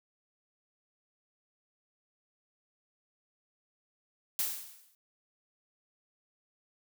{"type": "noise with exponential decay", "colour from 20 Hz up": "blue", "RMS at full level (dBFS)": -29, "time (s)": [4.39, 4.95], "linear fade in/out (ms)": 1, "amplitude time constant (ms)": 120, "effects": []}